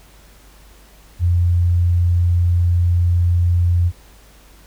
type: tone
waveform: sine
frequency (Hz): 87.31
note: F2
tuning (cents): 0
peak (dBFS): -12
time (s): 1.19-3.92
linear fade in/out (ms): 50
effects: added 50 Hz sine -46 dBFS peak until 4.66 s + pink hiss -49 dBFS RMS until 4.66 s